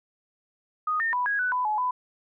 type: tone with pitch steps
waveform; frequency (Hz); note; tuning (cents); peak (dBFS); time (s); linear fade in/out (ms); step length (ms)
sine; 1242 / 1820 / 989 / 1650 / 1491 / 999 / 851 / 1000; D#6 / A#6 / B5 / G#6 / F#6 / B5 / G#5 / B5; -3 / -42 / +2 / -12 / +13 / +20 / +42 / +21; -23; 0.87-1.91; 5; 130
effects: none